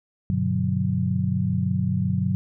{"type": "chord", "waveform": "sine", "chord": "G major seventh", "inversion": "none", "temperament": "equal", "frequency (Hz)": [98, 123.47, 146.83, 185], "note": ["G2", "B2", "D3", "F#3"], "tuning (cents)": [0, 0, 0, 0], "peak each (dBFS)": [-26, -27, -28, -24], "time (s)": [0.3, 2.35], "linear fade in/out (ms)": 0, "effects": []}